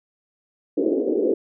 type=band-pass noise; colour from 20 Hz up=pink; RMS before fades=-21 dBFS; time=0.77-1.34 s; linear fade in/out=5 ms; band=280 to 500 Hz; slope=48 dB/octave; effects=none